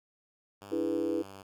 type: tone with pitch glide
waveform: 5% pulse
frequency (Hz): 100.3 to 97.61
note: G2 to G2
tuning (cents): +40 to -7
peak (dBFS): -35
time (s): 0.61-1.43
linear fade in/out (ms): 10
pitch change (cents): -47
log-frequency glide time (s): 0.93-1.13
type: chord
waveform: sine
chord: E dominant seventh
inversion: third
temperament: equal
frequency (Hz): 293.7 / 329.6 / 415.3 / 493.9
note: D4 / E4 / G#4 / B4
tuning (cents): 0 / 0 / 0 / 0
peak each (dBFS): -35 / -31 / -36 / -34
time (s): 0.71-1.23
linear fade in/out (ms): 20
effects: none